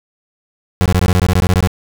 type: tone bursts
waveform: 30% pulse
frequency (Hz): 91.2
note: F#2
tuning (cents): -24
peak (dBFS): -7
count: 13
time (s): 0.81-1.673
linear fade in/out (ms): 0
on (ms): 47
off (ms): 21
effects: none